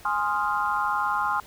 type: chord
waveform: sine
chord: F minor seventh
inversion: first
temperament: equal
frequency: 830.6 / 1046.5 / 1244.5 / 1396.9 Hz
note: Ab5 / C6 / Eb6 / F6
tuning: 0 / 0 / 0 / 0 cents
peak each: -28 / -27 / -29 / -29 dBFS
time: 0.05-1.4 s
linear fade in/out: 2 ms
effects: pink hiss -49 dBFS RMS until 1.46 s